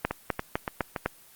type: two click trains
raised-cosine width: 0.5 ms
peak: -9 / -13 dBFS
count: 5 / 4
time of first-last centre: 0.05-1.06 / 0.11-0.962 s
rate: 3.96 / 3.52 Hz
effects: white hiss -54 dBFS RMS until 1.35 s + Opus 24 kbps